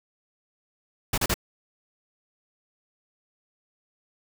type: noise bursts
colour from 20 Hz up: pink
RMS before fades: -24 dBFS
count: 3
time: 1.13-1.342 s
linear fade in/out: 5 ms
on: 48 ms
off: 34 ms
effects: none